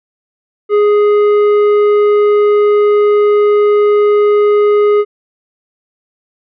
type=tone with tanh clipping; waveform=sine; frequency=415.3 Hz; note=G#4; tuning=in tune; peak=-8 dBFS; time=0.69-5.05 s; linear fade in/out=50 ms; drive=9 dB; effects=none